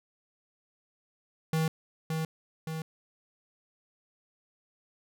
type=tone with echo; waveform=square; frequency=159.6 Hz; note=D#3; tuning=44 cents sharp; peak=-26 dBFS; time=1.53-1.68 s; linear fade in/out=2 ms; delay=570 ms; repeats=2; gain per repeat=-4 dB; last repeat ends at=2.82 s; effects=none